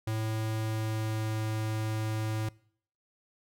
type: tone with pitch glide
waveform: square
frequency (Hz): 110 to 109.24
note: A2 to A2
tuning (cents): 0 to -12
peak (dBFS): -30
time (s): 0.07-2.49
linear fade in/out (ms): 5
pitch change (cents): -12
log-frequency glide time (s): 0.59-1.42
effects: noise-tail reverb RT60 0.6 s tail -23 dB re dry